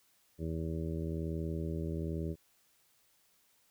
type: harmonic tone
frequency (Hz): 81.1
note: E2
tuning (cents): -28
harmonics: 1 / 2 / 3 / 4 / 5 / 6 / 7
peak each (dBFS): -38 / -38 / -45 / -42 / -43 / -53 / -49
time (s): 0.38-2.36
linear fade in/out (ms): 50
effects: white hiss -70 dBFS RMS until 3.7 s